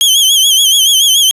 sawtooth tone with vibrato, 3200 Hz, G7, 35 cents sharp, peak -3 dBFS, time 0.01-1.31 s, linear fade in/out 0 ms, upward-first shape sine, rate 7 Hz, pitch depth 89 cents each way, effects resampled to 32000 Hz

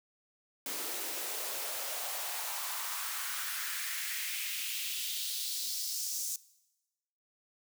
white noise with high-pass filter sweep, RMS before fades -37 dBFS, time 0.66-6.36 s, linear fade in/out 2 ms, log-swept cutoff 310 to 6400 Hz, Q 2.4, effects noise-tail reverb RT60 1.0 s tail -20 dB re dry

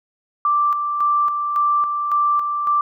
sine tone with tremolo, 1174.7 Hz, D6, in tune, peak -14 dBFS, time 0.45-2.81 s, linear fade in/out 2 ms, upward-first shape square, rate 1.8 Hz, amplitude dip 45%, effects none

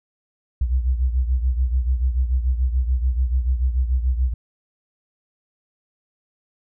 sine beating tone pair, 61.74 / 68.64 Hz, B1 / C#2, 0 / -16 cents, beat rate 6.9 Hz, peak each -18 / -24 dBFS, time 0.61-4.34 s, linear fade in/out 5 ms, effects none

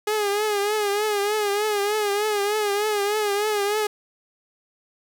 sawtooth tone with vibrato, 415.3 Hz, G#4, in tune, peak -17 dBFS, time 0.07-3.87 s, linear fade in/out 5 ms, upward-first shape triangle, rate 3.3 Hz, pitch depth 78 cents each way, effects 8-bit

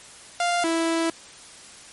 sawtooth tone pair in turn, 698.5 / 329.6 Hz, F5 / E4, 0 / 0 cents, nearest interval octave + minor second, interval 1300 cents, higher first, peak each -17 dBFS, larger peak neither, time 0.4-0.64 / 0.64-1.1 s, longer second, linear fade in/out 2 ms, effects white hiss -45 dBFS RMS until 1.92 s + MP3 48 kbps

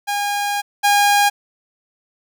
sawtooth tone pair in turn, 815 / 815 Hz, G#5 / G#5, -33 / -33 cents, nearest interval unison, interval 0 cents, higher neither, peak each -15 / -8 dBFS, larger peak second, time 0.07-0.62 / 0.83-1.3 s, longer first, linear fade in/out 20 ms, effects none

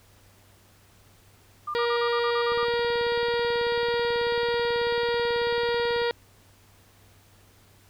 sine tone bursts, 1199 Hz, D6, 36 cents sharp, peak -28 dBFS, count 9, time 1.67-2.648 s, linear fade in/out 10 ms, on 74 ms, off 39 ms
harmonic tone, 473.5 Hz, A#4, 27 cents sharp, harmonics 1 / 2 / 3 / 4 / 5 / 6 / 7 / 8 / 9 / 10, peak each -24 / -32 / -35 / -34 / -40 / -43 / -39 / -40 / -43 / -42 dBFS, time 1.75-6.11 s, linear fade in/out 0 ms
click train, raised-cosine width 3 ms, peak -31 dBFS, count 65, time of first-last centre 2.52-6.017 s, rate 18.3 Hz
effects added 98 Hz sine -58 dBFS peak until 7.89 s + pink hiss -58 dBFS RMS until 7.89 s

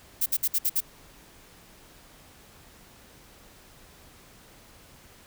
violet noise bursts, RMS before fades -24 dBFS, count 6, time 0.21-0.806 s, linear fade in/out 10 ms, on 51 ms, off 58 ms, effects pink hiss -53 dBFS RMS until 5.26 s

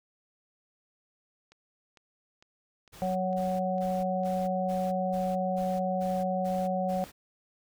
click train, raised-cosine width 0.2 ms, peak -38 dBFS, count 7, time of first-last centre 1.52-4.235 s, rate 2.21 Hz
pink noise bursts, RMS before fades -49 dBFS, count 10, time 2.92-7.12 s, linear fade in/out 20 ms, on 240 ms, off 200 ms
harmonic tone, 185.6 Hz, F#3, 6 cents sharp, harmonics 1 / 3 / 4, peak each -31 / -31 / -31 dBFS, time 3.02-7.04 s, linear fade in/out 0 ms
effects none

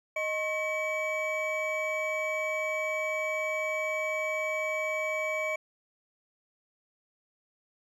triangle tone cluster, 622 / 1082 / 2284 Hz, D#5 / C#6 / D7, -1 / -42 / -49 cents, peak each -30 / -37 / -30 dBFS, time 0.16-5.56 s, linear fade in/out 5 ms, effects none

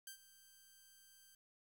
5% pulse tone with ADSR envelope, 1571 Hz, G6, 3 cents sharp, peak -36 dBFS, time 0.07-1.35 s, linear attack 3 ms, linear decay 95 ms, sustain -16 dB, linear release 3 ms, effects 12-bit

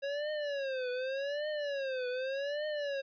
square tone with vibrato, 550 Hz, C#5, 14 cents flat, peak -34 dBFS, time 0.02-3.02 s, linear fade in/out 20 ms, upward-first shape triangle, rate 0.85 Hz, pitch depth 190 cents each way, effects resampled to 11025 Hz

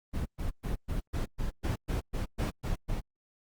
brown noise bursts, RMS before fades -31 dBFS, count 12, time 0.13-3.01 s, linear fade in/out 20 ms, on 130 ms, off 120 ms, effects Opus 24 kbps

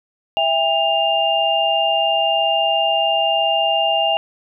sine tone cluster, 660 / 801 / 2803 Hz, E5 / G5 / F7, +2 / +37 / +6 cents, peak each -19 dBFS, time 0.37-4.17 s, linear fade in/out 0 ms, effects none

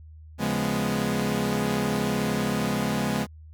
sawtooth chord, C# dominant seventh, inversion none, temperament equal, 138.59 / 174.61 / 207.7 / 246.9 Hz, C#3 / E#3 / G#3 / B3, 0 / 0 / 0 / 0 cents, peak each -27 / -28 / -23 / -26 dBFS, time 0.38-3.27 s, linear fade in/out 50 ms, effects added 78 Hz sine -43 dBFS peak until 3.53 s

